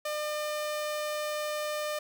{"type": "tone", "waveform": "sawtooth", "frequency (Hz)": 602, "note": "D5", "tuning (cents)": 43, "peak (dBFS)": -27, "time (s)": [0.05, 1.99], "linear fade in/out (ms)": 5, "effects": []}